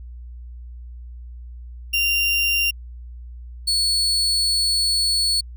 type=tone pair in turn; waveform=35% pulse; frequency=2778 / 4410 Hz; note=F7 / C#8; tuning=-10 / -10 cents; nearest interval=minor sixth; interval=800 cents; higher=second; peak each=-16 dBFS; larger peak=neither; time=1.93-2.71 / 3.67-5.41 s; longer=second; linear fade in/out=10 ms; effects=added 60 Hz sine -34 dBFS peak until 5.56 s